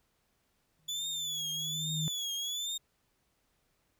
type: tone with exponential growth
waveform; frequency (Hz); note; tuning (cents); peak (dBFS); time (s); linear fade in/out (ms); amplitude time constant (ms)
sine; 155.56; D#3; 0; -30; 0.79-2.08; 0; 280
type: tone with vibrato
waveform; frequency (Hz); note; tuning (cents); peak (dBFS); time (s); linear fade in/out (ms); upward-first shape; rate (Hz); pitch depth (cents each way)
30% pulse; 3447; A7; -36; -31; 0.88-2.78; 10; triangle; 1.2; 120
effects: pink hiss -75 dBFS RMS until 3.99 s